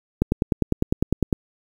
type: click train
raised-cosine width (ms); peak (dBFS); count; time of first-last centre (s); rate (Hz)
3; -5; 12; 0.22-1.328; 9.93
effects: 7-bit